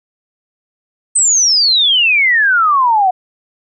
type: exponential sweep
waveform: sine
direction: down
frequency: 8372 to 720 Hz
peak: -8 dBFS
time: 1.15-3.11 s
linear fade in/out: 10 ms
effects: none